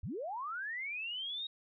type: linear sweep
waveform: sine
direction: up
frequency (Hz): 56.7 to 3796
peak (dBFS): -37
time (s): 0.03-1.47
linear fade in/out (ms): 5
effects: none